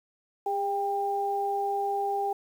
sine tone pair together, 403.7 / 795 Hz, G#4 / G5, -49 / +24 cents, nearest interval octave, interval 1173 cents, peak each -31 / -27 dBFS, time 0.46-2.33 s, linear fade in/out 5 ms, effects 9-bit

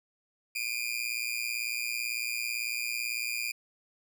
sawtooth tone with amplitude modulation, 2417 Hz, D7, 49 cents sharp, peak -24 dBFS, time 0.55-3.52 s, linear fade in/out 10 ms, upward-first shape sine, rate 118 Hz, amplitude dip 85%, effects none

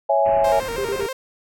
sine chord, C# minor, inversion none, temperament equal, 554.4 / 659.3 / 830.6 Hz, C#5 / E5 / G#5, 0 / 0 / 0 cents, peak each -19 dBFS, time 0.09-0.6 s, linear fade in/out 10 ms
pink low-pass noise, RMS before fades -35 dBFS, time 0.25-1.07 s, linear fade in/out 10 ms, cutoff 2800 Hz, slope 96 dB/octave
sawtooth tone with vibrato, 493.9 Hz, B4, in tune, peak -22 dBFS, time 0.44-1.13 s, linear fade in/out 5 ms, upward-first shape square, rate 6.2 Hz, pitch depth 110 cents each way
sine tone bursts, 400 Hz, G4, 35 cents sharp, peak -22 dBFS, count 3, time 0.78-1.065 s, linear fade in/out 2 ms, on 73 ms, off 33 ms
effects none

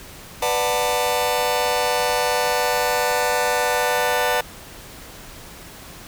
sawtooth chord, B minor seventh, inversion none, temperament just, 493.9 / 592.7 / 740.8 / 889 Hz, B4 / D5 / F#5 / A5, 0 / +16 / +2 / +18 cents, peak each -19 / -21 / -21 / -20 dBFS, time 0.42-4.41 s, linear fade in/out 5 ms, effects pink hiss -40 dBFS RMS until 6.07 s

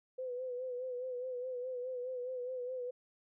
sine tone with vibrato, 503 Hz, B4, 32 cents sharp, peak -37 dBFS, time 0.18-2.91 s, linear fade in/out 10 ms, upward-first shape sine, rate 4.8 Hz, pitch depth 51 cents each way, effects none

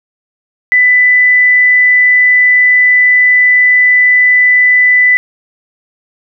sine tone, 1993 Hz, B6, 15 cents sharp, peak -4 dBFS, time 0.72-5.17 s, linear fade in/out 0 ms, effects none

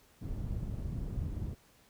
white low-pass noise, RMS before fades -37 dBFS, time 0.21-1.55 s, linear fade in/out 20 ms, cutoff 110 Hz, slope 12 dB/octave, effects pink hiss -64 dBFS RMS until 1.89 s

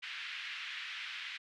white band-pass noise, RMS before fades -43 dBFS, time 0.02-1.38 s, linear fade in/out 20 ms, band 1600 to 3200 Hz, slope 24 dB/octave, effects none

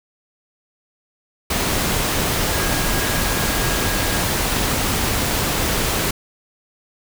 sine tone in noise, 1639 Hz, G#6, 23 cents flat, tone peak -30 dBFS, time 2.52-4.22 s, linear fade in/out 5 ms, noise pink, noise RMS -20 dBFS, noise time 1.5-6.11 s, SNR -13 dB, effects none

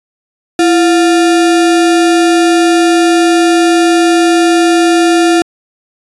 sine tone with sample-and-hold, 335.8 Hz, E4, 32 cents sharp, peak -5 dBFS, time 0.59-5.42 s, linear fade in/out 2 ms, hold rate 1050 Hz, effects resampled to 24000 Hz

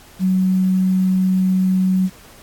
sine tone with quantisation, 186.9 Hz, F#3, 18 cents sharp, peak -13 dBFS, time 0.19-2.1 s, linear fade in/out 50 ms, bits 7, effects pink hiss -45 dBFS RMS until 2.42 s + AAC 64 kbps

